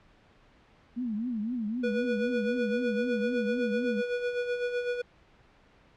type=tone with vibrato; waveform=sine; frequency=229.1 Hz; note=A#3; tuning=30 cents flat; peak=-29 dBFS; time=0.96-4.02 s; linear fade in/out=20 ms; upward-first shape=triangle; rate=3.9 Hz; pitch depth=210 cents each way
type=tone with tremolo; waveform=square; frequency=487.6 Hz; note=B4; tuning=22 cents flat; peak=-27 dBFS; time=1.83-5.02 s; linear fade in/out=10 ms; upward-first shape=sine; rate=7.9 Hz; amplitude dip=55%
effects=pink hiss -60 dBFS RMS until 5.96 s + low-pass 3000 Hz 12 dB/octave